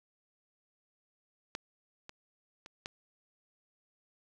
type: clicks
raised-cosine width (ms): 0.2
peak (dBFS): -19 / -28 / -30 / -21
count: 4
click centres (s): 1.551 / 2.094 / 2.661 / 2.859
effects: none